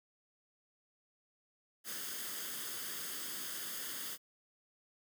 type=noise with comb filter; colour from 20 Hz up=white; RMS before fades=-42 dBFS; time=1.84-4.18 s; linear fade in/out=50 ms; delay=0.61 ms; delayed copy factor=+0.6; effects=high-pass 200 Hz 12 dB/octave

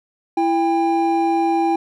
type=tone pair together; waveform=triangle; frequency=333.4 / 799 Hz; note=E4 / G5; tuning=+20 / +33 cents; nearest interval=octave + minor third; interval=1513 cents; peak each=-16 dBFS; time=0.37-1.76 s; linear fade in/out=5 ms; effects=none

